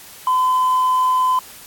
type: tone with hard clipping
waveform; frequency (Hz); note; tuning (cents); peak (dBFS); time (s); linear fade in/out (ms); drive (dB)
triangle; 1018; C6; -48; -13; 0.27-1.39; 2; 2
effects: white hiss -40 dBFS RMS until 1.66 s + AAC 64 kbps